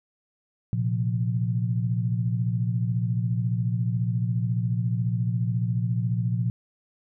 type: chord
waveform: sine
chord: Bb suspended second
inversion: none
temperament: equal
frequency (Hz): 116.54 / 130.81 / 174.61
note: Bb2 / C3 / F3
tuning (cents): 0 / 0 / 0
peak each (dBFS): -24 / -30 / -29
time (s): 0.73-6.5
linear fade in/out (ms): 0
effects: none